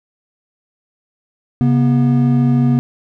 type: tone pair together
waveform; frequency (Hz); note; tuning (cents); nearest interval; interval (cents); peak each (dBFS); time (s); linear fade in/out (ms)
triangle; 135.71 / 241.8; C#3 / B3; -36 / -36; minor seventh; 1000; -11; 1.61-2.79; 0
effects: none